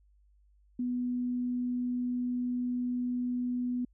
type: tone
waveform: sine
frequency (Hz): 246.9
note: B3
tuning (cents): 0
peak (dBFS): -29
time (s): 0.79-3.85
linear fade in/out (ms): 5
effects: added 50 Hz sine -61 dBFS peak until 3.93 s